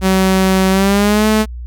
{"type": "tone with pitch glide", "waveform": "sawtooth", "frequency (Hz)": [189.3, 216.2], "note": ["F#3", "A3"], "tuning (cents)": [40, -30], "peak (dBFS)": -6, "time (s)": [0.01, 1.46], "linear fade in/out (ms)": 50, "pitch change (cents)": 230, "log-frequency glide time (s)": [0.7, 1.27], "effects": ["added 60 Hz sine -24 dBFS peak until 1.66 s"]}